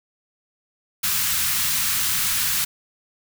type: band-stop noise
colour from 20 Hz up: white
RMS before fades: -22 dBFS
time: 1.03-2.65 s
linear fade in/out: 10 ms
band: 200 to 1100 Hz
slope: 24 dB/octave
effects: none